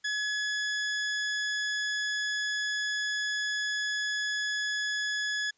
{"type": "tone", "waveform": "sawtooth", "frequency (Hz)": 1695, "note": "G#6", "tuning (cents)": 35, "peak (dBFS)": -25, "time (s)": [0.04, 5.51], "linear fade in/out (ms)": 10, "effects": ["white hiss -70 dBFS RMS until 5.57 s", "resampled to 16000 Hz"]}